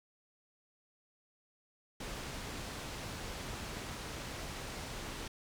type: low-pass noise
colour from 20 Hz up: pink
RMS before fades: -43 dBFS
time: 2-5.28 s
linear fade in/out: 5 ms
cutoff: 7900 Hz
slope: 12 dB/octave
effects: none